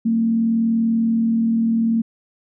sine tone with frequency modulation, 227 Hz, A#3, 46 cents flat, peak -15 dBFS, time 0.05-2.02 s, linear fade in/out 10 ms, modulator 40.6 Hz, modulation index 0.29, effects none

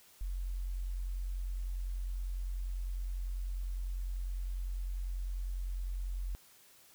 sine tone, 45 Hz, F#1, 47 cents flat, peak -34 dBFS, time 0.21-6.35 s, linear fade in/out 0 ms, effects white hiss -61 dBFS RMS until 6.94 s

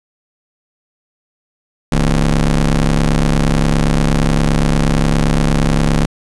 25% pulse ring-modulated tone, 69.3 Hz, C#2, in tune, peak -4 dBFS, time 1.92-6.06 s, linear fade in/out 5 ms, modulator 90 Hz, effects resampled to 24000 Hz + 7-bit

